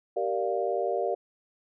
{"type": "chord", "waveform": "sine", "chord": "G minor seventh", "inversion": "none", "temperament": "equal with one note detuned", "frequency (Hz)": [387.5, 466.2, 587.3, 698.5], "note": ["G4", "Bb4", "D5", "F5"], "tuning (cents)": [-20, 0, 0, 0], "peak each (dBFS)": -31, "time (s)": [0.16, 1.15], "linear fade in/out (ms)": 10, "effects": []}